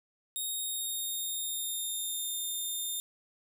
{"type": "tone with pitch glide", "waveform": "5% pulse", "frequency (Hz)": [3729, 3629], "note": ["A#7", "A#7"], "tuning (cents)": [0, -47], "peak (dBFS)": -26, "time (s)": [0.36, 3], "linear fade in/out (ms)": 0, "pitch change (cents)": -47, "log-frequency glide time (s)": [0.54, 2.37], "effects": []}